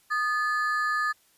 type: ring-modulated tone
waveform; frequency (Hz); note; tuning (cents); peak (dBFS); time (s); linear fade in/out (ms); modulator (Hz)
triangle; 1480; F#6; 0; -19; 0.1-1.13; 20; 248
effects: white hiss -63 dBFS RMS until 1.37 s + resampled to 32000 Hz